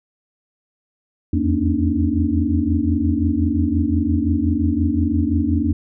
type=tone cluster; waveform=sine; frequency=81.3 / 87 / 232.3 / 278.2 / 302 Hz; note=E2 / F2 / A#3 / C#4 / D4; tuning=-23 / -6 / -6 / +6 / +48 cents; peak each=-22 dBFS; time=1.33-5.73 s; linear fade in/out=5 ms; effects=none